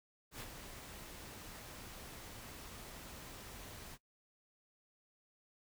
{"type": "noise with ADSR envelope", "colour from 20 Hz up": "pink", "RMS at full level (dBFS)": -45, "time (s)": [0.31, 3.98], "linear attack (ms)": 93, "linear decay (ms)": 53, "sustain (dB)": -6, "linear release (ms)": 47, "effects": ["noise-tail reverb RT60 0.1 s tail -19 dB re dry"]}